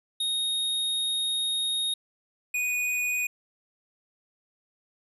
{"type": "tone pair in turn", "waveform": "square", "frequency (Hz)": [3729, 2474], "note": ["A#7", "D#7"], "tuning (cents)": [0, -10], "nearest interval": "perfect fifth", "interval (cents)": 710, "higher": "first", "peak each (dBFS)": -26, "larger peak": "neither", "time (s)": [[0.2, 1.94], [2.54, 3.27]], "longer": "first", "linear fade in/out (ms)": 5, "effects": ["resampled to 32000 Hz"]}